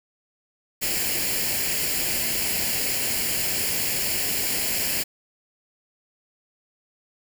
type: noise with comb filter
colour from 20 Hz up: white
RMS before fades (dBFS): -25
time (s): 0.81-5.04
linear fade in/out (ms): 20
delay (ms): 0.41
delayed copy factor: +0.65
effects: none